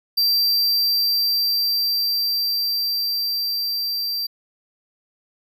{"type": "tone with level ramp", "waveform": "square", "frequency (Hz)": 4702, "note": "D8", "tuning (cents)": 1, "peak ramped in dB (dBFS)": [-16, -23], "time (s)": [0.17, 4.27], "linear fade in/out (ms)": 10, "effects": []}